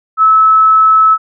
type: tone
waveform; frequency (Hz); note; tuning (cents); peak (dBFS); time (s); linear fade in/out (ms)
sine; 1300; E6; -24; -4; 0.17-1.18; 50
effects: none